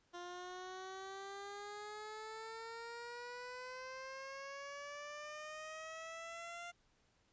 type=exponential sweep; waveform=15% pulse; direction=up; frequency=349.2 to 698.5 Hz; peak=-40 dBFS; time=0.13-6.72 s; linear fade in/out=20 ms; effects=pink hiss -75 dBFS RMS until 7.32 s + resampled to 16000 Hz